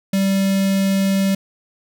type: tone with notch filter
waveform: square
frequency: 194.4 Hz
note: G3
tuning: 14 cents flat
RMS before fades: -17 dBFS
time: 0.13-1.35 s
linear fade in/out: 5 ms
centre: 1100 Hz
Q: 1
effects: none